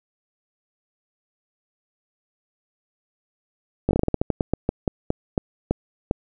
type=slowing click train; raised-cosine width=2 ms; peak=-6 dBFS; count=18; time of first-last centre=3.89-6.111 s; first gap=19 ms; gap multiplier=1.21; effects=none